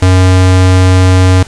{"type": "tone", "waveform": "square", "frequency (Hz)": 92.5, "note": "F#2", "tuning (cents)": 0, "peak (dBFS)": -4, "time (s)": [0.02, 1.43], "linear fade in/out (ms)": 5, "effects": ["pink hiss -32 dBFS RMS until 1.47 s", "resampled to 22050 Hz"]}